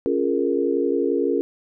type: chord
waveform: sine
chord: Bb minor seventh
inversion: first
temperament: equal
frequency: 277.2 / 349.2 / 415.3 / 466.2 Hz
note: Db4 / F4 / Ab4 / Bb4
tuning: 0 / 0 / 0 / 0 cents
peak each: -24 dBFS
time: 0.06-1.41 s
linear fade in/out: 0 ms
effects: none